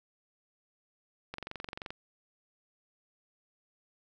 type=click train; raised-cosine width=0.3 ms; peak=-23 dBFS; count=14; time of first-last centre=1.34-1.905 s; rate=23 Hz; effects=none